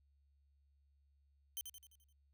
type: tone with echo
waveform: 5% pulse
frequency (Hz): 3100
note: G7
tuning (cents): -20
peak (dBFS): -32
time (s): 1.57-1.61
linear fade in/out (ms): 0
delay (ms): 86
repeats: 6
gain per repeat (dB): -6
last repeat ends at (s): 2.126
effects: added 70 Hz sine -70 dBFS peak until 2.33 s